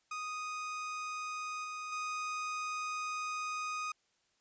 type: tone with level steps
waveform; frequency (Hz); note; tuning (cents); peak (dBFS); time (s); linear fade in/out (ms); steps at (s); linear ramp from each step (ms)
30% pulse; 1244.5; D#6; 0; -35 / -37 / -33; 0.11-3.92; 5; 1.64 / 1.92; 5
effects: white hiss -75 dBFS RMS until 4.4 s + resampled to 16000 Hz